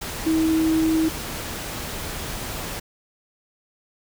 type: tone in noise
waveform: sine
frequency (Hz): 320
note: D#4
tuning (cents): +49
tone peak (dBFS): -17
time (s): 0.26-1.09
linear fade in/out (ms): 10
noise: pink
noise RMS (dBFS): -31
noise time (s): 0.01-2.8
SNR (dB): +11
effects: none